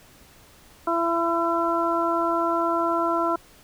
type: harmonic tone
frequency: 336.2 Hz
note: E4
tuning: 34 cents sharp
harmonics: 1 / 2 / 3 / 4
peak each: -26 / -26 / -26 / -26 dBFS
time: 0.87-3.36 s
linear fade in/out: 5 ms
effects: pink hiss -52 dBFS RMS until 3.63 s